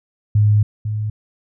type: tone pair in turn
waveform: sine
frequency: 105 / 106.77 Hz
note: G#2 / G#2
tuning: +19 / +48 cents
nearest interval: unison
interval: 29 cents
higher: second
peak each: -10 / -19 dBFS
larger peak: first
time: 0.35-0.63 / 0.85-1.1 s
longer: first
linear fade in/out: 5 ms
effects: none